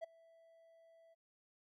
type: tone with ADSR envelope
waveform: triangle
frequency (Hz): 659.3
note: E5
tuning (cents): 0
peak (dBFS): -37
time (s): 0.01-1.15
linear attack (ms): 27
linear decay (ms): 11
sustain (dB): -24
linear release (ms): 23
effects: none